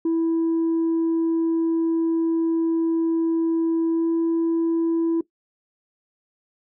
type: tone with pitch glide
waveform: sine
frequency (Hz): 329.1 to 331.2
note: E4 to E4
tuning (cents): -3 to +8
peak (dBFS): -16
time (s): 0.05-5.21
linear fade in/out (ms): 5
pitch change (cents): +11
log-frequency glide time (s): 3.91-4.08
effects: noise-tail reverb RT60 0.1 s tail -18 dB re dry + tanh soft clip ceiling -17 dBFS